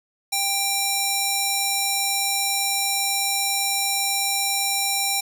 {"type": "tone with band-pass filter", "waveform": "square", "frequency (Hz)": 791, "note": "G5", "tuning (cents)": 15, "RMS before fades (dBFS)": -23, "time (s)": [0.32, 5.21], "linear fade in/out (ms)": 10, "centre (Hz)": 9500, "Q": 0.7, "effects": []}